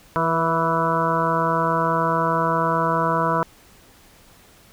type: harmonic tone with a mistuned harmonic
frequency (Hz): 164.81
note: E3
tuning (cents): 0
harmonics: 1 / 2 / 3 / 4 / 6 / 7 / 8 / 9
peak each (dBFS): -26 / -30 / -27 / -26 / -22 / -28 / -26 / -31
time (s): 0.16-3.43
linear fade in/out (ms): 0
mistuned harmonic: 3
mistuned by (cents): -23
effects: pink hiss -51 dBFS RMS until 4.72 s